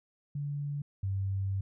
sine tone pair in turn, 144 / 97.14 Hz, D3 / G2, -34 / -15 cents, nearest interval perfect fifth, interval 681 cents, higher first, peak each -32 / -29 dBFS, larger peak second, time 0.35-0.82 / 1.03-1.61 s, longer second, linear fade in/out 5 ms, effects none

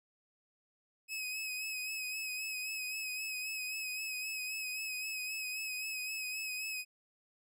sawtooth tone with vibrato, 2546 Hz, D#7, 39 cents sharp, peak -34 dBFS, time 1.08-6.85 s, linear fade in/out 50 ms, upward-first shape sine, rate 3.8 Hz, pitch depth 37 cents each way, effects none

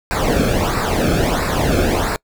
brown noise with flanger, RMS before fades -17 dBFS, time 0.11-2.16 s, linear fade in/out 0 ms, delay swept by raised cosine 0.31 to 1.06 ms, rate 1.5 Hz, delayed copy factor -0.8, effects noise-tail reverb RT60 0.1 s tail -25 dB re dry

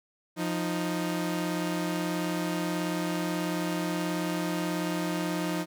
sawtooth tone pair together, 174.78 / 311.1 Hz, F3 / D#4, +2 / 0 cents, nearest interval minor seventh, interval 998 cents, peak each -27 dBFS, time 0.36-5.66 s, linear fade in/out 50 ms, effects none

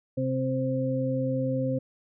harmonic tone, 130.81 Hz, C3, in tune, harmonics 1 / 2 / 4, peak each -29 / -29 / -29 dBFS, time 0.17-1.79 s, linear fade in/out 10 ms, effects none

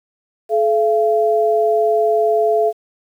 sine tone pair together, 430 / 680.4 Hz, A4 / F5, -40 / -45 cents, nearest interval minor sixth, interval 795 cents, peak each -15 dBFS, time 0.49-2.73 s, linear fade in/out 50 ms, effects 8-bit

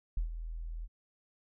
sine tone with ADSR envelope, 41 Hz, E1, 9 cents flat, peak -27 dBFS, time 0.17-0.88 s, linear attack 4 ms, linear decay 110 ms, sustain -10 dB, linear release 42 ms, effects none

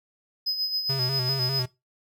triangle tone with tremolo, 5040 Hz, D#8, 21 cents sharp, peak -22 dBFS, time 0.46-1.63 s, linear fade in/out 10 ms, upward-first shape sine, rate 7.4 Hz, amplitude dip 55%
square tone with vibrato, 130.81 Hz, C3, in tune, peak -28 dBFS, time 0.89-1.66 s, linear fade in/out 10 ms, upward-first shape square, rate 5 Hz, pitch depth 61 cents each way
effects noise-tail reverb RT60 0.2 s tail -18 dB re dry

